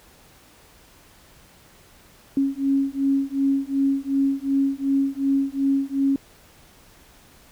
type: beating tone pair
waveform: sine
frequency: 273 / 275.7 Hz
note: C#4 / C#4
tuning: -26 / -9 cents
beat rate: 2.7 Hz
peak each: -22 dBFS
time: 2.37-6.16 s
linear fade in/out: 2 ms
effects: pink hiss -52 dBFS RMS until 7.51 s